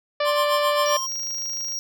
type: harmonic tone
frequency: 587.3 Hz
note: D5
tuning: in tune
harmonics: 1 / 2 / 3 / 4 / 5 / 6 / 7 / 8 / 9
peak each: -21 / -27 / -31 / -33 / -35 / -37 / -38 / -39 / -40 dBFS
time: 0.2-0.97 s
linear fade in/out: 5 ms
type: tone with tremolo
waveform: square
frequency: 1058 Hz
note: C6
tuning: 19 cents sharp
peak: -21 dBFS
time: 0.24-1.07 s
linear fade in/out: 50 ms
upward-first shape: sine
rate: 7.5 Hz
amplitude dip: 75%
type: tone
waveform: square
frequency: 5630 Hz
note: F8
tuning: 13 cents sharp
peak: -27 dBFS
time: 0.86-1.79 s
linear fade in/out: 0 ms
type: click train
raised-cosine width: 0.2 ms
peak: -28 dBFS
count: 17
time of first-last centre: 1.12-1.722 s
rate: 26.6 Hz
effects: none